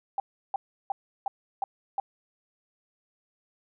sine tone bursts, 790 Hz, G5, 13 cents sharp, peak -25 dBFS, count 6, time 0.18-2 s, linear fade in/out 2 ms, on 20 ms, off 340 ms, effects none

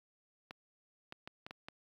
clicks, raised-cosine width 0.3 ms, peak -29 dBFS, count 6, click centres 0.509 / 1.124 / 1.275 / 1.465 / 1.509 / 1.685 s, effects high-pass 80 Hz 12 dB/octave + 10-bit

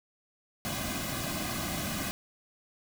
pink noise with comb filter, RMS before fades -34 dBFS, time 0.65-2.11 s, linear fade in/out 0 ms, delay 2.2 ms, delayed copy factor -0.9, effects none

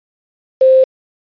sine tone with quantisation, 523.3 Hz, C5, in tune, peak -5 dBFS, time 0.61-0.84 s, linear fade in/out 5 ms, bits 5, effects resampled to 11025 Hz

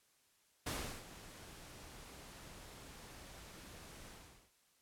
pink noise with ADSR envelope, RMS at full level -39 dBFS, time 0.66-4.51 s, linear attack 9 ms, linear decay 350 ms, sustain -15 dB, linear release 420 ms, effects white hiss -73 dBFS RMS until 4.81 s + low-pass 12000 Hz 12 dB/octave

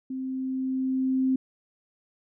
sine tone with level ramp, 261.6 Hz, C4, in tune, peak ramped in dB -30 to -20 dBFS, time 0.1-1.36 s, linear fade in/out 5 ms, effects none

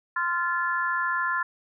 harmonic tone, 346.6 Hz, F4, 13 cents flat, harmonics 3 / 4 / 5, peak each -28 / -28 / -28 dBFS, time 0.16-1.43 s, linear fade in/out 5 ms, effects none

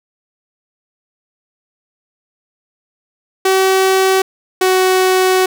sawtooth tone pair in turn, 380.7 / 373.1 Hz, F#4 / F#4, +49 / +14 cents, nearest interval unison, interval 35 cents, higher first, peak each -6 dBFS, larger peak neither, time 3.45-4.22 / 4.61-5.46 s, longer second, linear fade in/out 5 ms, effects none

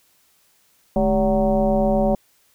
sine tone with frequency modulation, 392 Hz, G4, in tune, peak -15 dBFS, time 0.96-2.15 s, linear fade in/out 2 ms, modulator 179 Hz, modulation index 1.9, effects white hiss -60 dBFS RMS until 2.54 s

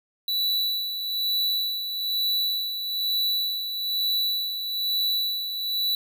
square tone with tremolo, 3951 Hz, B7, in tune, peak -22 dBFS, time 0.28-5.95 s, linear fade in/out 2 ms, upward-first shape sine, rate 1.1 Hz, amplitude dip 55%, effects none

